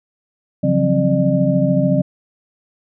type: tone cluster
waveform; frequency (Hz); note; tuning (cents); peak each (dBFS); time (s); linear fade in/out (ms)
sine; 138.7 / 172 / 185.9 / 266.4 / 600; C#3 / F3 / F#3 / C4 / D5; +1 / -26 / +8 / +31 / +37; -19; 0.63-2.02; 10
effects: none